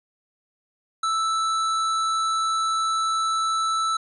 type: tone with tanh clipping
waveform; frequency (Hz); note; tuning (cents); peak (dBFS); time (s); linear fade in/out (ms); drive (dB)
sine; 1318.5; E6; 0; -23; 1.03-3.97; 5; 17
effects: resampled to 24000 Hz